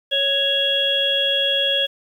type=harmonic tone; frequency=554.4 Hz; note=C#5; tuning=in tune; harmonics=1 / 3 / 5 / 6; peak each=-24 / -28 / -27 / -18 dBFS; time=0.11-1.87 s; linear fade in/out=20 ms; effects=8-bit